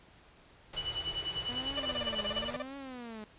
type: band-stop noise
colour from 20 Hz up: pink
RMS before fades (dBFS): -44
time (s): 0.73-2.57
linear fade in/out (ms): 5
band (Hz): 180 to 300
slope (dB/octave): 96
type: tone with tremolo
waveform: sine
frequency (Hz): 2960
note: F#7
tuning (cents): 0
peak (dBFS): -31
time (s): 0.76-2.49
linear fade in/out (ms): 20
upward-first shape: sine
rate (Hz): 10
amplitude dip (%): 85
type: tone with vibrato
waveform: sawtooth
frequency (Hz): 240.1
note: B3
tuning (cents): -49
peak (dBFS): -38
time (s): 1.49-3.24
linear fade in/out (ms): 0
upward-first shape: triangle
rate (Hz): 0.98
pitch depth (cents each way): 270
type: tone bursts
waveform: sawtooth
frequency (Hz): 592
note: D5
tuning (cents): +14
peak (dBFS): -30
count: 15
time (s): 1.77-2.624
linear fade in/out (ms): 5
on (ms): 28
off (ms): 31
effects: pink hiss -59 dBFS RMS until 3.38 s + resampled to 8000 Hz